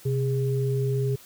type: tone pair together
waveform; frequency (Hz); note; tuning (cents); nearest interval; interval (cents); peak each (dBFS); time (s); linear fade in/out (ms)
sine; 129.3 / 409.9; C3 / G#4; -20 / -23; octave + minor sixth; 1997; -23 / -28; 0.05-1.16; 10
effects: white hiss -50 dBFS RMS until 1.25 s